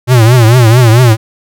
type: tone with vibrato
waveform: square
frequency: 118.7 Hz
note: A#2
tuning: 32 cents sharp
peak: -3 dBFS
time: 0.07-1.17 s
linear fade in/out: 50 ms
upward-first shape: triangle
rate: 4.5 Hz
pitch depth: 170 cents each way
effects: none